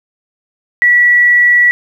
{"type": "tone", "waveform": "sine", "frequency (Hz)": 1944, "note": "B6", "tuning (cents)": -28, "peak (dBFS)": -5, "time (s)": [0.82, 1.71], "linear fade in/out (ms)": 0, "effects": ["7-bit"]}